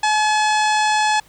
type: harmonic tone with a mistuned harmonic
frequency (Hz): 854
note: G#5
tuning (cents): +48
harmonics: 1 / 2 / 3 / 4 / 5 / 6 / 7 / 8 / 9 / 10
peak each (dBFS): -16 / -22 / -26 / -28 / -30 / -32 / -33 / -34 / -35 / -36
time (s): 0.03-1.2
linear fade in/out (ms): 5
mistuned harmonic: 8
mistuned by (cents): +70
effects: pink hiss -51 dBFS RMS until 1.28 s